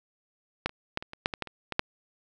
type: clicks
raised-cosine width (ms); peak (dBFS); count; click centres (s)
0.3; -10 / -27 / -12 / -23 / -24 / -8 / -16 / -14 / -26 / -16 / -6; 11; 0.66 / 0.694 / 0.974 / 1.025 / 1.134 / 1.259 / 1.338 / 1.423 / 1.473 / 1.723 / 1.794
effects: none